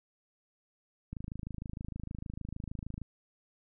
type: click train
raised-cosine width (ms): 5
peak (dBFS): -27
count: 51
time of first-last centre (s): 1.13-3.017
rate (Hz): 26.5
effects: none